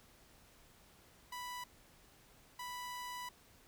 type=tone bursts at uneven times; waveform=sawtooth; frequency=987.8 Hz; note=B5; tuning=in tune; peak=-39 dBFS; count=2; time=1.32-1.64 / 2.59-3.29 s; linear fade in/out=5 ms; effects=pink hiss -64 dBFS RMS until 3.67 s